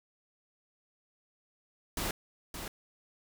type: noise with echo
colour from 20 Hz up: pink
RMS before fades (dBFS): -34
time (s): 1.97-2.11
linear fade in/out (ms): 2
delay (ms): 570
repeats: 1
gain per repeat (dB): -7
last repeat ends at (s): 2.68
effects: none